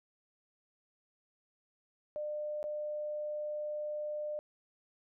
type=tone with dropouts; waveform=sine; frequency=600 Hz; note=D5; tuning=37 cents sharp; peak=-35 dBFS; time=2.16-4.39 s; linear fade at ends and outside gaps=0 ms; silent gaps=2.629-2.64 s; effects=none